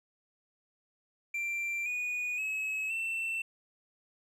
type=tone with pitch steps; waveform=triangle; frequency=2360 / 2463 / 2571 / 2683 Hz; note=D7 / D#7 / E7 / E7; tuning=+8 / -18 / -44 / +30 cents; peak=-30 dBFS; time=1.34-3.42 s; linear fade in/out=5 ms; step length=520 ms; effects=none